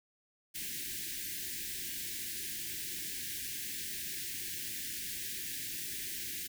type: band-stop noise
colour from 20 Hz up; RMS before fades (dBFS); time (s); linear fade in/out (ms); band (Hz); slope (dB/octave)
white; -40; 0.54-6.48; 20; 400 to 1600; 96
effects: none